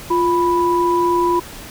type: tone pair together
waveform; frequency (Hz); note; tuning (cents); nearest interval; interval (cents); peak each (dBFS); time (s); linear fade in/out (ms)
sine; 349.2 / 987.7; F4 / B5; 0 / 0; octave + tritone; 1800; -16; 0.1-1.4; 10
effects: pink hiss -35 dBFS RMS until 1.7 s